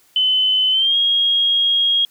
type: tone with pitch glide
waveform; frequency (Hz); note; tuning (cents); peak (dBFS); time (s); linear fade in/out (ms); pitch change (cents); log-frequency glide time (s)
sine; 3034 to 3271; F#7 to G#7; +43 to -27; -13; 0.16-2.05; 2; +130; 0.71-0.96
effects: white hiss -55 dBFS RMS until 2.1 s